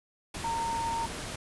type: tone in noise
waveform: sine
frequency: 919 Hz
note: A#5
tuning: 25 cents flat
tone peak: -29 dBFS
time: 0.44-1.06 s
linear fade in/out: 5 ms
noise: pink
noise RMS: -38 dBFS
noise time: 0.34-1.36 s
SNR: +6 dB
effects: resampled to 24000 Hz